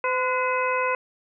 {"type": "harmonic tone with a mistuned harmonic", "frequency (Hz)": 510, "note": "C5", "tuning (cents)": -44, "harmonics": [1, 2, 3, 4, 5], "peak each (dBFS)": [-26, -25, -30, -32, -30], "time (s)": [0.04, 0.95], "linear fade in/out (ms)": 2, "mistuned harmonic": 3, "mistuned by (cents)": -66, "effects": []}